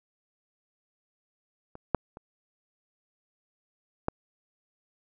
clicks, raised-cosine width 1 ms, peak -29 / -8 / -29 / -12 dBFS, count 4, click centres 1.754 / 1.947 / 2.171 / 4.084 s, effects none

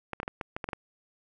clicks, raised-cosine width 0.5 ms, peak -18 dBFS, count 9, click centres 0.133 / 0.201 / 0.231 / 0.279 / 0.412 / 0.565 / 0.642 / 0.689 / 0.732 s, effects none

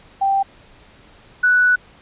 sine tone pair in turn, 784 / 1480 Hz, G5 / F#6, 0 / 0 cents, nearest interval major seventh, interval 1100 cents, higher second, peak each -14 / -11 dBFS, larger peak second, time 0.21-0.43 / 1.43-1.76 s, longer second, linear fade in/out 10 ms, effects pink hiss -48 dBFS RMS until 2.01 s + resampled to 8000 Hz

